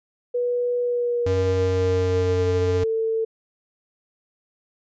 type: tone with pitch glide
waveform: sine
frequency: 487.6 to 447.1 Hz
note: B4 to A4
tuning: -22 to +28 cents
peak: -20 dBFS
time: 0.34-3.25 s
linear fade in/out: 10 ms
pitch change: -150 cents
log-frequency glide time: 0.81-2.6 s
type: tone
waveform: square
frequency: 92.5 Hz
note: F#2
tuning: in tune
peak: -23 dBFS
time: 1.26-2.84 s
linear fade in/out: 5 ms
effects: resampled to 16000 Hz